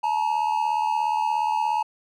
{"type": "tone pair together", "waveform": "triangle", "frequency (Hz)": [863, 940], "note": ["A5", "A#5"], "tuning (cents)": [-34, 14], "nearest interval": "minor second", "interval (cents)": 148, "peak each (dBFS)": [-21, -23], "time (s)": [0.03, 1.83], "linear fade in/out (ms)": 10, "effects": []}